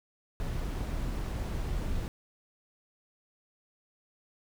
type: noise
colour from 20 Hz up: brown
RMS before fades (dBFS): -33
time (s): 0.4-2.08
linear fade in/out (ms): 0
effects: none